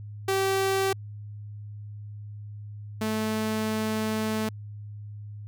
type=tone pair in turn; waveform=sawtooth; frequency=386.9 / 217.7 Hz; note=G4 / A3; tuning=-23 / -18 cents; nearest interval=minor seventh; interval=995 cents; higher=first; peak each=-19 / -22 dBFS; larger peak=first; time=0.28-0.93 / 3.01-4.49 s; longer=second; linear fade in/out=5 ms; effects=added 104 Hz sine -37 dBFS peak until 5.47 s